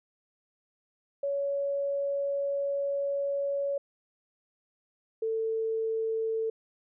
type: tone pair in turn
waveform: sine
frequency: 561 / 446.1 Hz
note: C#5 / A4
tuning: +21 / +24 cents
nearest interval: major third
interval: 397 cents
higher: first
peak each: -27 dBFS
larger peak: neither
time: 1.23-3.78 / 5.22-6.5 s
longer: first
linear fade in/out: 5 ms
effects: none